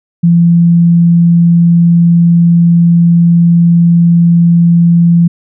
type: tone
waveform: sine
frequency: 170.3 Hz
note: F3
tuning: 43 cents flat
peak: -3 dBFS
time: 0.23-5.28 s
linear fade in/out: 10 ms
effects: none